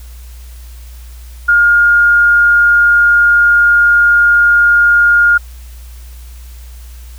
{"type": "tone", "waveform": "sine", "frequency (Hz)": 1418, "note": "F6", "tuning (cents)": 26, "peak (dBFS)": -5, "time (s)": [1.48, 5.38], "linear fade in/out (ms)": 10, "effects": ["added 60 Hz sine -29 dBFS peak until 7.18 s", "white hiss -43 dBFS RMS until 7.18 s"]}